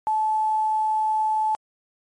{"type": "tone with quantisation", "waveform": "sine", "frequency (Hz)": 867, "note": "A5", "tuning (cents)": -26, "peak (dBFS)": -19, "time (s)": [0.07, 1.55], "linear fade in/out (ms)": 0, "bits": 8, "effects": ["MP3 48 kbps"]}